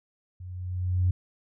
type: tone with level ramp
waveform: sine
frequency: 90.8 Hz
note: F#2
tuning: 32 cents flat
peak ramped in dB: -38 to -18 dBFS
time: 0.4-1.11 s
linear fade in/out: 5 ms
effects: tanh soft clip ceiling -14 dBFS